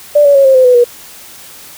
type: tone with pitch steps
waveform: sine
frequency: 587.3 / 568.3 / 549.9 / 532.1 / 514.8 / 498.2 / 482 Hz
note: D5 / C#5 / C#5 / C5 / C5 / B4 / B4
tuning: 0 / +43 / -14 / +29 / -28 / +15 / -42 cents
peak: -3 dBFS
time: 0.15-0.843 s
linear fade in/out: 10 ms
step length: 99 ms
effects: white hiss -34 dBFS RMS until 1.77 s